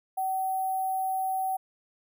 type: tone with sample-and-hold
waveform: sine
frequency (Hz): 760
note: F#5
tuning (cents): +46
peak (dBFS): -26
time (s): 0.17-1.57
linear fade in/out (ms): 10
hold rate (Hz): 11025
effects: none